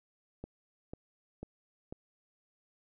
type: click train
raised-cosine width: 2 ms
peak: -28 dBFS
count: 4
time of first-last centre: 0.44-1.925 s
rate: 2.02 Hz
effects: none